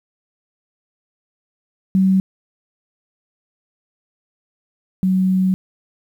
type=tone pair in turn; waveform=sine; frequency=190 / 187.17 Hz; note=F#3 / F#3; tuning=+46 / +20 cents; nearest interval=unison; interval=26 cents; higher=first; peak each=-11 / -13 dBFS; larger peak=first; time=1.95-2.2 / 5.03-5.54 s; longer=second; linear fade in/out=0 ms; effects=8-bit